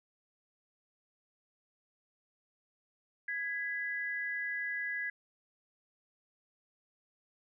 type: tone pair together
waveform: sine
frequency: 1661.2 / 1992.6 Hz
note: G#6 / B6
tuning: 0 / +15 cents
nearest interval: minor third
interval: 315 cents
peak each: -36 / -37 dBFS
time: 3.28-5.1 s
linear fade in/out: 5 ms
effects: none